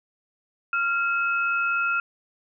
sine tone pair together, 1388.1 / 2579 Hz, F6 / E7, -11 / -39 cents, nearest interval major seventh, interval 1072 cents, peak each -22 / -28 dBFS, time 0.73-2 s, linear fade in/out 2 ms, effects none

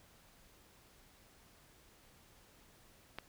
click, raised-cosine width 0.3 ms, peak -25 dBFS, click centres 3.186 s, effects pink hiss -64 dBFS RMS until 3.28 s

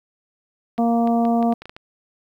clicks, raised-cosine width 0.3 ms, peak -21 dBFS, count 9, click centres 0.78 / 1.074 / 1.252 / 1.427 / 1.525 / 1.62 / 1.656 / 1.695 / 1.765 s
harmonic tone, 233.1 Hz, A#3, in tune, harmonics 1 / 2 / 3 / 4 / 5, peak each -17 / -27 / -21 / -34 / -35 dBFS, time 0.78-1.54 s, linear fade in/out 10 ms
effects 9-bit

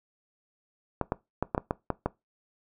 clicks, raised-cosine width 1 ms, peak -12 dBFS, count 8, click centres 1.013 / 1.121 / 1.426 / 1.548 / 1.579 / 1.709 / 1.903 / 2.06 s, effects noise-tail reverb RT60 0.2 s tail -20 dB re dry

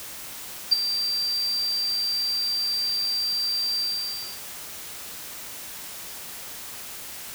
sine tone with ADSR envelope, 4699 Hz, D8, in tune, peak -11 dBFS, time 0.71-4.42 s, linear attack 18 ms, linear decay 13 ms, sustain -12 dB, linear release 610 ms, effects white hiss -38 dBFS RMS until 7.34 s

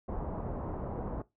pink low-pass noise, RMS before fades -37 dBFS, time 0.08-1.22 s, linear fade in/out 5 ms, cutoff 970 Hz, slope 24 dB/octave, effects noise-tail reverb RT60 0.2 s tail -19 dB re dry

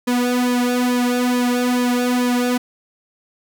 sawtooth tone with flanger, 246.5 Hz, B3, 3 cents flat, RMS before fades -18 dBFS, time 0.07-2.58 s, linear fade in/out 10 ms, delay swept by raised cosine 1.4 to 3.1 ms, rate 2.3 Hz, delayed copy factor -0.85, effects none

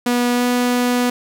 sawtooth tone with pitch glide, 243.4 to 245.7 Hz, B3 to B3, -25 to -9 cents, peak -11 dBFS, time 0.06-1.1 s, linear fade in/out 5 ms, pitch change +16 cents, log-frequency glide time 0.33-0.45 s, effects none

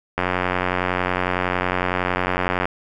click train, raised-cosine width 0.5 ms, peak -5 dBFS, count 226, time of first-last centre 0.18-2.655 s, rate 90.9 Hz, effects none

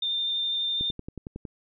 sine tone with vibrato, 3604 Hz, A7, 41 cents sharp, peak -25 dBFS, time 0.02-0.91 s, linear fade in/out 5 ms, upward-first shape square, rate 12 Hz, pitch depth 9 cents each way
click train, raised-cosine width 3 ms, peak -23 dBFS, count 8, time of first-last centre 0.81-1.452 s, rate 10.9 Hz
effects none

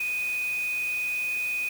sine tone in noise, 2489 Hz, D#7, in tune, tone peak -26 dBFS, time 0-1.69 s, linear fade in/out 5 ms, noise white, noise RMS -42 dBFS, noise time 0-1.69 s, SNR +13 dB, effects none

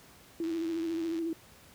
sine tone with vibrato, 329.6 Hz, E4, in tune, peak -30 dBFS, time 0.4-1.33 s, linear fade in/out 2 ms, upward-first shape sine, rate 14 Hz, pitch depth 41 cents each way
click train, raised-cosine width 0.2 ms, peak -31 dBFS, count 70, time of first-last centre 0.44-1.189 s, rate 92.1 Hz
effects pink hiss -56 dBFS RMS until 1.74 s + high-pass 60 Hz 12 dB/octave

